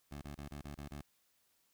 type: tone bursts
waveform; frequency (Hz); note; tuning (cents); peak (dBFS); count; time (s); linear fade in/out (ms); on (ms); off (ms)
15% pulse; 72.3; D2; -27; -38; 7; 0.11-1.018; 10; 110; 23
effects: white hiss -75 dBFS RMS until 1.73 s